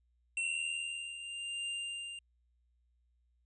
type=tone with exponential decay; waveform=square; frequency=2714 Hz; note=E7; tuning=50 cents sharp; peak=-32 dBFS; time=0.37-1.85 s; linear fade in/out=2 ms; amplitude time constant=320 ms
type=tone with tremolo; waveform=square; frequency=2794 Hz; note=F7; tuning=in tune; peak=-36 dBFS; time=0.43-2.19 s; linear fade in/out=2 ms; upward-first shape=triangle; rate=1 Hz; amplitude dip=60%
effects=added 60 Hz sine -70 dBFS peak until 3.45 s + resampled to 22050 Hz